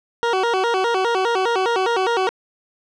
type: tone with vibrato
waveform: 20% pulse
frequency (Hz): 420.4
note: G#4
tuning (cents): +21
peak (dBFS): -12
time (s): 0.23-2.29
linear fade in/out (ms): 0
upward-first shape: square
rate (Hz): 4.9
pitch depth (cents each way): 190
effects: low-pass 4000 Hz 12 dB/octave